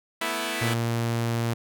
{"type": "chord", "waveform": "5% pulse", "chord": "A suspended second", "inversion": "none", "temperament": "equal", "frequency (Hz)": [220, 246.9, 329.6], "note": ["A3", "B3", "E4"], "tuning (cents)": [0, 0, 0], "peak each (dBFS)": [-22, -21, -18], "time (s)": [0.21, 0.74], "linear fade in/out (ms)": 5}
{"type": "tone", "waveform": "sawtooth", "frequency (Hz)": 116.54, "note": "A#2", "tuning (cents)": 0, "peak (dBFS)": -20, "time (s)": [0.61, 1.54], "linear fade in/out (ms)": 10}
{"effects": []}